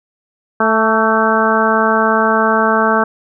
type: harmonic tone with a mistuned harmonic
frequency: 220.6 Hz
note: A3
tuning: 5 cents sharp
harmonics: 1 / 2 / 3 / 4 / 5 / 6 / 7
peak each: -18 / -18 / -18 / -18 / -18 / -18 / -18 dBFS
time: 0.6-3.04 s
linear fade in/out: 5 ms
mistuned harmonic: 5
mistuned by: +33 cents
effects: none